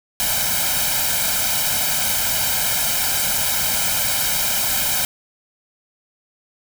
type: noise with comb filter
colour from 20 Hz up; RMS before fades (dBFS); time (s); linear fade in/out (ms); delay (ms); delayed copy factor
white; -20; 0.2-5.05; 0; 1.3; +0.8
effects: none